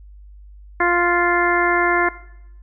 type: harmonic tone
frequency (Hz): 349.2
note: F4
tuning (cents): 0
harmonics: 1 / 2 / 3 / 4 / 5 / 6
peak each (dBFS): -20 / -22 / -21 / -23 / -21 / -24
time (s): 0.8-2.09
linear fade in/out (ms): 5
effects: noise-tail reverb RT60 0.8 s tail -17 dB re dry + added 50 Hz sine -39 dBFS peak until 2.62 s